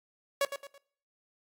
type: tone with echo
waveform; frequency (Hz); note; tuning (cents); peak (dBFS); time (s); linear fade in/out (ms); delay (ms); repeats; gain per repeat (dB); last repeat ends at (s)
sawtooth; 560; C#5; +18; -21; 0.41-0.45; 2; 110; 3; -9; 0.78
effects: noise-tail reverb RT60 0.6 s tail -22 dB re dry + AAC 64 kbps